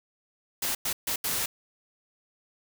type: noise bursts at uneven times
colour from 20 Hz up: white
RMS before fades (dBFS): -29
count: 4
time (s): 0.62-0.75 / 0.85-0.93 / 1.07-1.16 / 1.24-1.46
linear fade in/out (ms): 5
effects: none